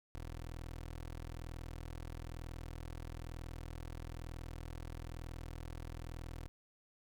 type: tone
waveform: 20% pulse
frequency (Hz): 41.07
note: E1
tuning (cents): -6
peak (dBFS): -39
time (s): 0.15-6.48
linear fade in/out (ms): 0
effects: none